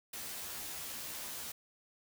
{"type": "noise with comb filter", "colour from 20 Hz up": "white", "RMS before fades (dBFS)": -43, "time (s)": [0.13, 1.52], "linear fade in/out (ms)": 5, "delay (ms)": 13, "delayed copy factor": 0.85, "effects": []}